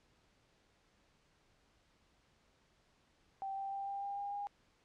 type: tone with pitch steps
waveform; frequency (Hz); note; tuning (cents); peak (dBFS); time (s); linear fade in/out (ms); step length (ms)
sine; 779 / 784.4 / 789.9 / 795.4 / 800.9 / 806.5 / 812.1; G5 / G5 / G5 / G5 / G5 / G5 / G#5; -11 / +1 / +13 / +25 / +37 / +49 / -39; -38; 3.42-4.47; 0; 150
effects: pink hiss -72 dBFS RMS until 4.84 s + low-pass 6000 Hz 12 dB/octave